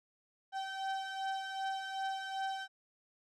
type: beating tone pair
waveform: 35% pulse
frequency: 772 / 774.6 Hz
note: G5 / G5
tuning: -27 / -21 cents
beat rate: 2.6 Hz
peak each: -36 / -40 dBFS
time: 0.52-2.68 s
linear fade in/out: 50 ms
effects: low-pass 5000 Hz 12 dB/octave